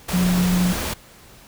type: tone in noise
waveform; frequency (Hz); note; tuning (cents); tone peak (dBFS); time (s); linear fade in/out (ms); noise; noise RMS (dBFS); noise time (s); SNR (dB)
sine; 179.7; F3; +50; -16; 0.13-0.73; 10; pink; -26; 0.08-0.94; +7
effects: pink hiss -47 dBFS RMS until 1.47 s